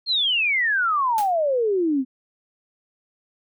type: exponential sweep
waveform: sine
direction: down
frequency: 4315 to 250.7 Hz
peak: -18 dBFS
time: 0.06-2.05 s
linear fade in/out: 50 ms
type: noise with exponential decay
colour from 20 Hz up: white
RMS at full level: -29 dBFS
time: 1.18-1.34 s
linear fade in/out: 1 ms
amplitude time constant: 33 ms
effects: none